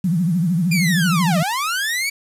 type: tone with vibrato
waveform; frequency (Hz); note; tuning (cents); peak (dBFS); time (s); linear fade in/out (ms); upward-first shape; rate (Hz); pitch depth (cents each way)
sine; 172.8; F3; -18; -15; 0.04-1.43; 5; triangle; 13; 210
type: linear two-way sweep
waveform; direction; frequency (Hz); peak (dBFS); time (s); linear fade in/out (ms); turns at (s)
sawtooth; down then up; 2444 to 593 to 2303; -16; 0.71-2.1; 10; 1.38
effects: resampled to 32000 Hz + 7-bit